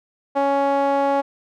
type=tone with band-pass filter; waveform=sawtooth; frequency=278.4 Hz; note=C#4; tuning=8 cents sharp; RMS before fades=-19 dBFS; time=0.35-1.22 s; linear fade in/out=20 ms; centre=720 Hz; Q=3.4; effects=none